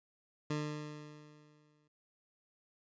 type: tone with exponential decay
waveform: 20% pulse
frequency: 150.2 Hz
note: D3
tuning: 39 cents sharp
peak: -28 dBFS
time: 0.5-1.88 s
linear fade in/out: 5 ms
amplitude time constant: 300 ms
effects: resampled to 16000 Hz